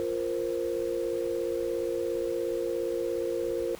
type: chord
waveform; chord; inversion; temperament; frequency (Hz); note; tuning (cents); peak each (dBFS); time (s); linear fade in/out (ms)
sine; F suspended fourth; none; equal; 349.2 / 466.2 / 523.3; F4 / Bb4 / C5; 0 / 0 / 0; -32 / -31 / -33; 0-3.75; 0
effects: pink hiss -48 dBFS RMS until 3.79 s

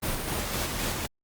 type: noise with tremolo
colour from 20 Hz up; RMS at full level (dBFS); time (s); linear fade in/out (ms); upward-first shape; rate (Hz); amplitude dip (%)
pink; -29; 0.02-1.07; 20; square; 3.9; 30
effects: Opus 32 kbps

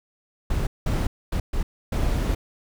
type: noise bursts at uneven times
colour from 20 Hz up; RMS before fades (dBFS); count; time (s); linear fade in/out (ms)
brown; -23; 5; 0.5-0.67 / 0.86-1.07 / 1.32-1.4 / 1.53-1.63 / 1.92-2.35; 5
effects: none

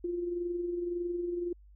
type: tone with amplitude modulation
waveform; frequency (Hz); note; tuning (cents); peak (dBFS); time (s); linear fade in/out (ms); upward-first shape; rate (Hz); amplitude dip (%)
sine; 349.2; F4; 0; -29; 0.04-1.53; 5; sine; 21.8; 45
effects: added 50 Hz sine -53 dBFS peak until 1.75 s

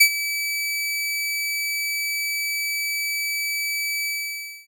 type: tone with ADSR envelope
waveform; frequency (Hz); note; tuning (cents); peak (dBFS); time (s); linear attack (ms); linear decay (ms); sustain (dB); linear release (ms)
sawtooth; 2300; D7; -37; -5; 0-4.67; 11; 75; -15; 610
effects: none

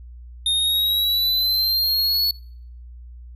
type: exponential sweep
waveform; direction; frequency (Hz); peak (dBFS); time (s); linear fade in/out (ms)
square; up; 3668 to 4418; -18; 0.46-2.31; 2
effects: noise-tail reverb RT60 0.6 s tail -25 dB re dry + added 60 Hz sine -37 dBFS peak until 3.35 s

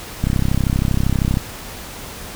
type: click train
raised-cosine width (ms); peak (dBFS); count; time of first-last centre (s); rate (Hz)
5; -5; 38; 0.24-1.371; 32.7
effects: pink hiss -33 dBFS RMS until 2.35 s

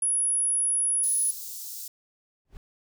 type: tone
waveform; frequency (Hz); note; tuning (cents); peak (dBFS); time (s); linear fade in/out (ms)
sine; 10310; E9; -40; -22; 0.02-1.31; 5
type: high-pass noise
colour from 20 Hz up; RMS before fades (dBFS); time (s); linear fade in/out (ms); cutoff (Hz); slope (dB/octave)
white; -38; 1.03-1.88; 5; 4800; 24
type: noise with exponential growth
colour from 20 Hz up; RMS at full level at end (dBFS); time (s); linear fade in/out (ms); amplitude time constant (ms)
brown; -40; 2.45-2.57; 1; 25
effects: none

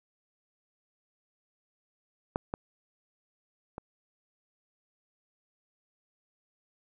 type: clicks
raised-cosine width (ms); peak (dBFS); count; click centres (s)
1; -14 / -18 / -24; 3; 2.359 / 2.539 / 3.781
effects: none

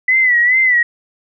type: tone with vibrato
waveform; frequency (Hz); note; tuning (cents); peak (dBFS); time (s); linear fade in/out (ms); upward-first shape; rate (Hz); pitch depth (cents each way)
sine; 1987; B6; +10; -9; 0.08-0.83; 5; sine; 2.4; 83
effects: none

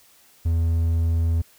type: tone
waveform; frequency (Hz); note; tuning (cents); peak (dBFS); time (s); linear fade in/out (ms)
triangle; 82.7; E2; +6; -16; 0.45-1.42; 10
effects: white hiss -55 dBFS RMS until 1.58 s

